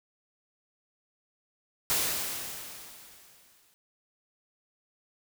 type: noise with exponential decay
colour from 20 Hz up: white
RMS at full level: -26 dBFS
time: 1.9-3.74 s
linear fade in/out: 0 ms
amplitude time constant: 400 ms
effects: none